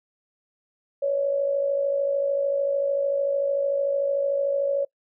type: tone with amplitude modulation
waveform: sine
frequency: 560 Hz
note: C#5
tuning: 18 cents sharp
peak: -18 dBFS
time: 1.02-4.85 s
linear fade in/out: 10 ms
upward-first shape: sine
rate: 53.4 Hz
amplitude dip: 55%
effects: noise-tail reverb RT60 0.1 s tail -22 dB re dry